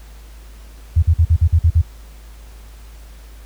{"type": "tone bursts", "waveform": "sine", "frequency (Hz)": 82.41, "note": "E2", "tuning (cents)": 0, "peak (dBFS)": -8, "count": 8, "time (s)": [0.96, 1.817], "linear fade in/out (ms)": 10, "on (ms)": 66, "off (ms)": 47, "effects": ["added 53 Hz sine -36 dBFS peak until 3.45 s", "pink hiss -48 dBFS RMS until 3.45 s"]}